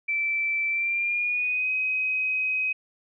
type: tone with pitch glide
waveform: sine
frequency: 2329 to 2525 Hz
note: D7 to D#7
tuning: -15 to +25 cents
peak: -23 dBFS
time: 0.08-2.73 s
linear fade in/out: 10 ms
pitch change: +140 cents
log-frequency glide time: 0.69-1.71 s
effects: none